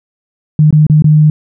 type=tone with dropouts; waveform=sine; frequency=152.6 Hz; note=D#3; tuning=33 cents flat; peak=-3 dBFS; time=0.59-1.3 s; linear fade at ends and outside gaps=2 ms; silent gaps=0.707-0.726 / 0.867-0.898 / 1.022-1.043 s; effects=none